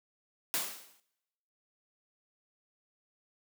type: noise with exponential decay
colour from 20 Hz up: white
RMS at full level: -29 dBFS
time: 0.54-1 s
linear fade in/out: 0 ms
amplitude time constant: 99 ms
effects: noise-tail reverb RT60 1.0 s tail -24 dB re dry + high-pass 200 Hz 12 dB/octave